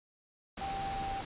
sine tone in noise, 784 Hz, G5, in tune, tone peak -35 dBFS, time 0.61-1.21 s, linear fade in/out 5 ms, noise pink, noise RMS -41 dBFS, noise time 0.57-1.25 s, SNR +3 dB, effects resampled to 8000 Hz

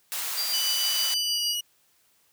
white high-pass noise, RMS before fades -31 dBFS, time 0.12-1.14 s, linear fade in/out 0 ms, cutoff 740 Hz, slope 12 dB/octave
sine tone with tremolo, 4744 Hz, D8, 17 cents sharp, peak -25 dBFS, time 0.35-1.56 s, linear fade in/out 50 ms, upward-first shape triangle, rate 6.4 Hz, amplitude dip 50%
sawtooth tone with pitch glide, 2978 to 2913 Hz, F#7 to F#7, +11 to -28 cents, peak -24 dBFS, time 0.53-1.61 s, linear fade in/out 10 ms, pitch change -39 cents, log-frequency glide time 1.16-1.47 s
effects white hiss -65 dBFS RMS until 2.32 s + high-pass 60 Hz 12 dB/octave

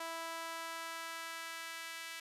sawtooth tone with high-pass filter sweep, 329.6 Hz, E4, in tune, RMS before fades -44 dBFS, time 0-2.2 s, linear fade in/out 5 ms, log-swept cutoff 840 to 2000 Hz, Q 1.3, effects resampled to 32000 Hz

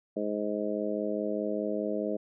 harmonic tone, 104.8 Hz, G#2, 16 cents sharp, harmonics 2 / 3 / 4 / 5 / 6, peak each -35 / -35 / -35 / -35 / -35 dBFS, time 0.16-2.17 s, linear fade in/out 10 ms, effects none

